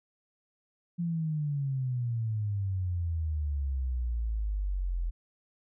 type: exponential sweep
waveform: sine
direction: down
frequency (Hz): 174.4 to 41.5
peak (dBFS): -28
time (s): 0.98-5.11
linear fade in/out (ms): 20
effects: none